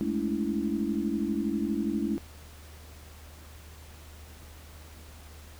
sine chord, A major seventh, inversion third, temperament equal with one note detuned, 207.7 / 220 / 284.5 / 329.6 Hz, G#3 / A3 / C#4 / E4, 0 / 0 / +45 / 0 cents, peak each -32 dBFS, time 0.01-2.18 s, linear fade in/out 0 ms, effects added 76 Hz sine -47 dBFS peak until 5.59 s + pink hiss -52 dBFS RMS until 5.59 s

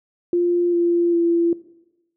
sine tone with pitch steps, 349.2 / 344.2 / 339.3 Hz, F4 / F4 / F4, 0 / -25 / -50 cents, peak -15 dBFS, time 0.33-1.53 s, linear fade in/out 2 ms, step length 400 ms, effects noise-tail reverb RT60 1.0 s tail -18 dB re dry

